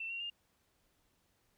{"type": "tone with pitch steps", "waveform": "sine", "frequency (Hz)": [2685, 2749, 2815], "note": ["E7", "F7", "F7"], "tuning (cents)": [31, -28, 13], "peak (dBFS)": -38, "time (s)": [0, 0.3], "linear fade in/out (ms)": 5, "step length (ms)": 100, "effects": ["pink hiss -75 dBFS RMS until 1.57 s"]}